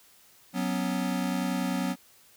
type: chord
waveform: square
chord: F# suspended fourth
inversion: none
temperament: equal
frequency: 185 / 246.9 / 277.2 Hz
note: F#3 / B3 / C#4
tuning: 0 / 0 / 0 cents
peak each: -31 / -32 / -34 dBFS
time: 0.53-1.96 s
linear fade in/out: 50 ms
effects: white hiss -58 dBFS RMS until 2.36 s